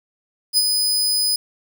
sawtooth tone with ADSR envelope, 5000 Hz, D#8, 8 cents sharp, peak -9 dBFS, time 0.53-1.36 s, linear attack 46 ms, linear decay 37 ms, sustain -5 dB, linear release 4 ms, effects 8-bit

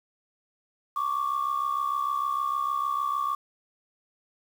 sine tone pair together, 1108.1 / 1174.7 Hz, C#6 / D6, -1 / 0 cents, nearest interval minor second, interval 101 cents, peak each -27 dBFS, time 0.96-3.35 s, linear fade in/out 5 ms, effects tanh soft clip ceiling -19 dBFS + 8-bit

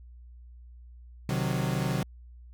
40% pulse chord, C diminished, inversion none, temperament equal with one note detuned, 130.81 / 153.42 / 185 Hz, C3 / Eb3 / Gb3, 0 / -24 / 0 cents, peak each -29 / -31 / -31 dBFS, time 1.29-2.03 s, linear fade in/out 2 ms, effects added 60 Hz sine -46 dBFS peak until 2.53 s

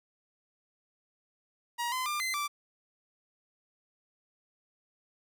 sawtooth tone with pitch steps, 951 / 1025 / 1195 / 2061 / 1169 Hz, A#5 / C6 / D6 / C7 / D6, +34 / -36 / +30 / -27 / -8 cents, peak -27 dBFS, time 1.78-2.48 s, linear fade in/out 20 ms, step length 140 ms, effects none

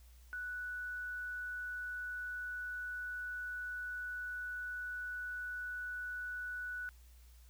sine tone, 1480 Hz, F#6, in tune, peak -39 dBFS, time 0.33-6.89 s, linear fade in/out 0 ms, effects added 60 Hz sine -56 dBFS peak until 7.49 s + white hiss -68 dBFS RMS until 7.49 s

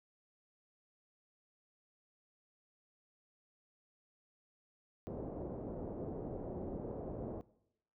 white low-pass noise, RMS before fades -43 dBFS, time 5.07-7.41 s, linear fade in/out 0 ms, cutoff 560 Hz, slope 24 dB/octave, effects noise-tail reverb RT60 0.8 s tail -20 dB re dry

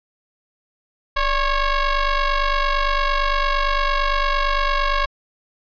sawtooth ring-modulated tone, 554.4 Hz, C#5, in tune, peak -10 dBFS, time 1.16-5.06 s, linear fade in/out 10 ms, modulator 530 Hz, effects resampled to 11025 Hz

